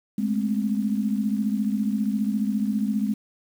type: tone cluster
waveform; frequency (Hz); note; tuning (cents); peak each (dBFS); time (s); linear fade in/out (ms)
sine; 208.5 / 223.2 / 262; G#3 / A3 / C4; +7 / +25 / +2; -23 / -29 / -29; 0.18-3.14; 5
effects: 8-bit